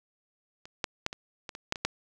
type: clicks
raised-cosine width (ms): 0.2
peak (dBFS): -28 / -11 / -11 / -21 / -21 / -23 / -10 / -20 / -9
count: 9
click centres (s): 0.655 / 0.842 / 1.064 / 1.129 / 1.492 / 1.551 / 1.724 / 1.758 / 1.85
effects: none